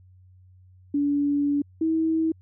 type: tone pair in turn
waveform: sine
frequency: 286.9 / 322 Hz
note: D4 / E4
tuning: -40 / -41 cents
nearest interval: major second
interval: 199 cents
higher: second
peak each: -20 dBFS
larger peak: neither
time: 0.94-1.62 / 1.81-2.32 s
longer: first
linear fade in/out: 5 ms
effects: added 92 Hz sine -50 dBFS peak until 2.41 s